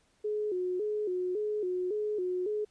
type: tone with vibrato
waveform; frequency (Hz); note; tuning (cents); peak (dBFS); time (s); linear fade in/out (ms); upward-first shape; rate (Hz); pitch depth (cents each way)
sine; 392; G4; 0; -29; 0.24-2.65; 10; square; 1.8; 130
effects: pink hiss -69 dBFS RMS until 2.7 s + resampled to 22050 Hz

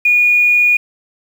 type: tone with quantisation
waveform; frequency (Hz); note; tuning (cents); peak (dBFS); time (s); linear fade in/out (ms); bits
sine; 2446; D#7; -30; -8; 0.05-0.77; 5; 6
effects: none

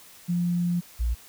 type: tone pair in turn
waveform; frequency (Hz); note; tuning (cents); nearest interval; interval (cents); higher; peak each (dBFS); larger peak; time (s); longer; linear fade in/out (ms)
sine; 174.7 / 58.3; F3 / A#1; +1 / +1; octave + perfect fifth; 1900; first; -22; neither; 0.28-0.81 / 0.99-1.15; first; 20
effects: white hiss -50 dBFS RMS until 1.28 s

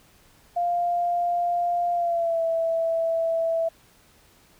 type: tone with pitch glide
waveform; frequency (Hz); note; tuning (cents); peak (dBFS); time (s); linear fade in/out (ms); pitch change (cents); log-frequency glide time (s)
sine; 698.5 to 659.3; F5 to E5; 0 to 0; -21; 0.56-3.69; 10; -100; 1.93-2.42
effects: pink hiss -57 dBFS RMS until 4.59 s

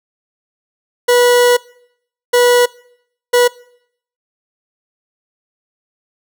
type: tone bursts at uneven times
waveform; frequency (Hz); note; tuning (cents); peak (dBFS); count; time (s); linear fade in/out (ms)
40% pulse; 487.8; B4; -21; -7; 3; 1.08-1.57 / 2.33-2.66 / 3.33-3.48; 10
effects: noise-tail reverb RT60 0.7 s tail -23 dB re dry

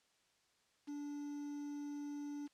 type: tone with quantisation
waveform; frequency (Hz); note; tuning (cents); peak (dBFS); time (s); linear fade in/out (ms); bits
triangle; 290; D4; -22; -40; 0.87-2.48; 20; 10
effects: white hiss -75 dBFS RMS until 2.53 s + low-pass 7000 Hz 12 dB/octave

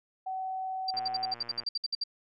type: tone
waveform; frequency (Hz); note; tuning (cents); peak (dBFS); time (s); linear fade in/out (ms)
sine; 756; F#5; +37; -32; 0.26-1.34; 10
type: tone bursts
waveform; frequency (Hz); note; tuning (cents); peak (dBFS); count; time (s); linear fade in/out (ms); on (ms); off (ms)
sine; 4699; D8; 0; -28; 14; 0.88-2.038; 5; 27; 60
type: click train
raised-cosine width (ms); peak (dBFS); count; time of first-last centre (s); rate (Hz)
0.5; -33; 83; 0.94-1.635; 118
effects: none

